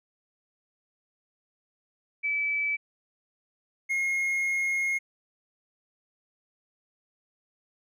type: tone pair in turn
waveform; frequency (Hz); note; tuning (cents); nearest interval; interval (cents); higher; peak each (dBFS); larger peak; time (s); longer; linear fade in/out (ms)
sine / triangle; 2304 / 2151; D7 / C7; -34 / +47; minor second; 119; first; -25 / -23; second; 2.23-2.77 / 3.89-4.99; second; 20
effects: none